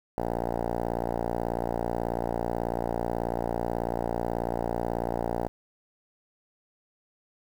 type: tone with low-pass filter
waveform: 5% pulse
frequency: 58.27 Hz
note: A#1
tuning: in tune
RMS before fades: -30 dBFS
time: 0.18-5.48 s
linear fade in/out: 0 ms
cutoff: 850 Hz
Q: 2.4
effects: 8-bit